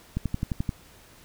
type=click train; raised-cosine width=5 ms; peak=-14 dBFS; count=7; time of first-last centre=0.17-0.692 s; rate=11.5 Hz; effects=pink hiss -53 dBFS RMS until 1.24 s